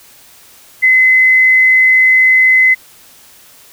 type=tone; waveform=sine; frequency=2039 Hz; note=C7; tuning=45 cents flat; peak=-5 dBFS; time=0.82-2.75 s; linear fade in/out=20 ms; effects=white hiss -42 dBFS RMS until 3.72 s